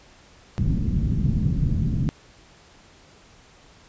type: low-pass noise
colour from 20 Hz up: white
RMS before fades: -22 dBFS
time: 0.58-2.09 s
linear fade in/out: 0 ms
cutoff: 190 Hz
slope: 24 dB/octave
effects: pink hiss -52 dBFS RMS until 3.88 s + resampled to 16000 Hz